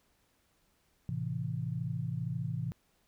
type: chord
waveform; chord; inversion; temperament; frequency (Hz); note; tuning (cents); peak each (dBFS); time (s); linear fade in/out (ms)
sine; A minor; none; just; 110 / 132 / 165; A2 / C3 / E3; 0 / +16 / +2; -38 / -36 / -37; 1.09-2.72; 0
effects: pink hiss -72 dBFS RMS until 3.07 s